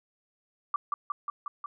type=tone with echo; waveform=sine; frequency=1167 Hz; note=D6; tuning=11 cents flat; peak=-24 dBFS; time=0.74-0.76 s; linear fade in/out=2 ms; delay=180 ms; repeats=5; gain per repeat=-2 dB; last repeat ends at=1.66 s; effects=none